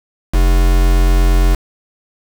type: tone with quantisation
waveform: triangle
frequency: 44.25 Hz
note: F1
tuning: 23 cents sharp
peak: -6 dBFS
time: 0.33-1.56 s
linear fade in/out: 20 ms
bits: 3
effects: none